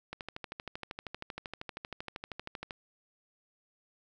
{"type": "click train", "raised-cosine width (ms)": 0.3, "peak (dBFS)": -23, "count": 34, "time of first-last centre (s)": [0.13, 2.708], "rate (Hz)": 12.8, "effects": []}